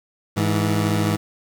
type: tone pair together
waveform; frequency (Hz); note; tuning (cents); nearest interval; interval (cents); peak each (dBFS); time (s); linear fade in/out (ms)
20% pulse; 104.2 / 163.18; G#2 / E3; +6 / -17; minor sixth; 777; -15 / -18; 0.36-1.17; 20
effects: 8-bit